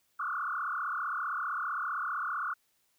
sine tone with frequency modulation, 1287 Hz, E6, 42 cents flat, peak -31 dBFS, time 0.19-2.54 s, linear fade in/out 10 ms, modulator 35.4 Hz, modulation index 5.1, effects white hiss -73 dBFS RMS until 2.98 s

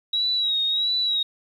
sine tone with vibrato, 3842 Hz, B7, 48 cents flat, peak -20 dBFS, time 0.13-1.23 s, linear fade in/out 5 ms, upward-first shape sine, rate 1.5 Hz, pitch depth 57 cents each way, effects 9-bit

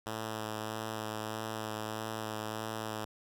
5% pulse tone with vibrato, 109.3 Hz, A2, 11 cents flat, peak -25 dBFS, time 0.06-3.05 s, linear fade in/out 5 ms, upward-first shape sine, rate 1.6 Hz, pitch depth 18 cents each way, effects none

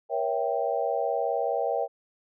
sine chord, A# diminished seventh, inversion none, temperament equal with one note detuned, 475.4 / 554.4 / 659.3 / 784 Hz, A#4 / C#5 / E5 / G5, +34 / 0 / 0 / 0 cents, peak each -30 dBFS, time 0.09-1.88 s, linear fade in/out 50 ms, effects none

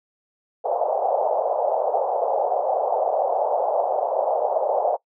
white band-pass noise, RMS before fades -22 dBFS, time 0.64-4.97 s, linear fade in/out 20 ms, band 510 to 790 Hz, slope 48 dB/octave, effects noise-tail reverb RT60 0.1 s tail -21 dB re dry

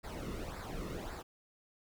brown noise with flanger, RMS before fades -42 dBFS, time 0.03-1.23 s, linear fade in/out 20 ms, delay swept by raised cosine 0.32 to 1.29 ms, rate 1.8 Hz, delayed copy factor -0.7, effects none

